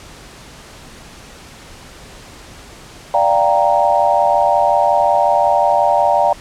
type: chord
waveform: sine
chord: G minor seventh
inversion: second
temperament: equal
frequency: 587.3 / 698.5 / 784 / 932.3 Hz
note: D5 / F5 / G5 / Bb5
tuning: 0 / 0 / 0 / 0 cents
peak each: -16 dBFS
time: 3.14-6.33 s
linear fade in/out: 2 ms
effects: pink hiss -38 dBFS RMS until 6.4 s + low-pass 9000 Hz 12 dB/octave